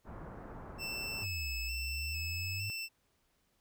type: low-pass noise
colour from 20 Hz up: pink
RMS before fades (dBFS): -47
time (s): 0.04-1.27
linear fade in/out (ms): 50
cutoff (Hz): 1400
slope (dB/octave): 24
type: tone with vibrato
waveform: 25% pulse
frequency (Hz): 2637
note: E7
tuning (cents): 0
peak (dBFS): -34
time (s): 0.78-2.89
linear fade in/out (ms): 50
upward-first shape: square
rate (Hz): 1.1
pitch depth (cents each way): 22
type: exponential two-way sweep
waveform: sine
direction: down then up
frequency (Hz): 103.83 to 56.6 to 103.83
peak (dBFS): -38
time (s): 1.22-2.7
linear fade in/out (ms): 0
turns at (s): 1.59
effects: pink hiss -75 dBFS RMS until 3.6 s